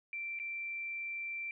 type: tone with dropouts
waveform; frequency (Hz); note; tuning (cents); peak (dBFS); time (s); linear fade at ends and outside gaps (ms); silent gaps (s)
sine; 2349; D7; 0; -37; 0.13-1.51; 1; 0.39-0.398
effects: none